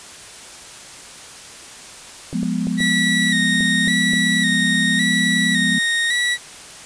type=clicks; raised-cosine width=2 ms; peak=-18 dBFS; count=7; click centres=2.329 / 2.431 / 2.67 / 2.805 / 3.607 / 3.876 / 4.134 s
type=chord; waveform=sine; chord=F diminished; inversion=none; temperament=equal with one note detuned; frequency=176.75 / 207.7 / 246.9 Hz; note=F3 / Ab3 / Cb4; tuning=+21 / 0 / 0 cents; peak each=-23 dBFS; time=2.33-5.79 s; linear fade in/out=10 ms
type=tone with vibrato; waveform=30% pulse; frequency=1900 Hz; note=A#6; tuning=33 cents sharp; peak=-14 dBFS; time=2.77-6.38 s; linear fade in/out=50 ms; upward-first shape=square; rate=0.9 Hz; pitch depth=38 cents each way
effects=white hiss -38 dBFS RMS until 6.85 s + resampled to 22050 Hz